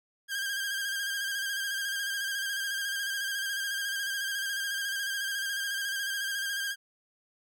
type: tone with vibrato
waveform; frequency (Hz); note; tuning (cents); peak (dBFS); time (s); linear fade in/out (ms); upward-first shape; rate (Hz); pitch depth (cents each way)
sawtooth; 1603; G6; +38; -27; 0.28-6.76; 50; square; 14; 32
effects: none